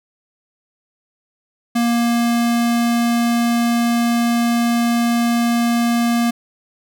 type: tone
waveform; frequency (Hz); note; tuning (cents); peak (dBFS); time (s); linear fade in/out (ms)
square; 235.6; A#3; +19; -15; 1.75-6.31; 10
effects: none